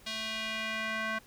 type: tone with band-pass filter sweep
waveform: square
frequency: 220 Hz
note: A3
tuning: in tune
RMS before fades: -35 dBFS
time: 0.06-1.19 s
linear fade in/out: 10 ms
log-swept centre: 3700 to 1600 Hz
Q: 1.8
effects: pink hiss -58 dBFS RMS until 1.26 s